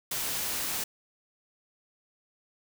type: noise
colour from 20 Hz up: white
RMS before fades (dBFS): -32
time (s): 0.11-0.84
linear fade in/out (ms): 5
effects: none